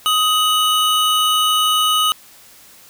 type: tone pair together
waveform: square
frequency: 1253.2 / 2960 Hz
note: D#6 / F#7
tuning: +12 / 0 cents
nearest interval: octave + minor third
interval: 1488 cents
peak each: -17 dBFS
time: 0.06-2.12 s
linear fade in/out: 0 ms
effects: white hiss -45 dBFS RMS until 2.89 s